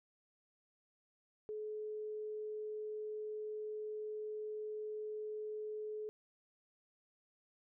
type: tone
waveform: sine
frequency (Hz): 427.3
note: G#4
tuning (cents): +49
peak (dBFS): -40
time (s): 1.49-6.09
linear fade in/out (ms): 0
effects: none